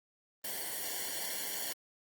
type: noise with comb filter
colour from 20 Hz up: white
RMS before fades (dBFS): -38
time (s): 0.44-1.73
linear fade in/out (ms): 5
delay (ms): 0.79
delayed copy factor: -0.9
effects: Opus 32 kbps